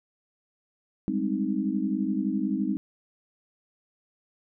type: chord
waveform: sine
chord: Ab major seventh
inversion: third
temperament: equal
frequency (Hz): 196 / 207.7 / 261.6 / 311.1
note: G3 / Ab3 / C4 / Eb4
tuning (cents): 0 / 0 / 0 / 0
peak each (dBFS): -30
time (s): 1.08-2.77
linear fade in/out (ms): 0
effects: none